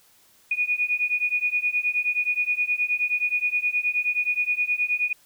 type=beating tone pair; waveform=sine; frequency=2457 / 2466.5 Hz; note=D#7 / D#7; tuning=-22 / -16 cents; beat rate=9.5 Hz; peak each=-25 / -24 dBFS; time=0.51-5.13 s; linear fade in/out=5 ms; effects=white hiss -58 dBFS RMS until 5.25 s